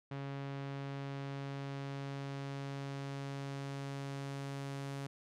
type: tone with low-pass filter sweep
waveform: sawtooth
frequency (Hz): 138.59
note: C#3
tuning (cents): 0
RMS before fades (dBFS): -42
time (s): 0.11-5.07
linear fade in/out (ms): 5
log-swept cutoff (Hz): 3200 to 10000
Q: 0.73
effects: none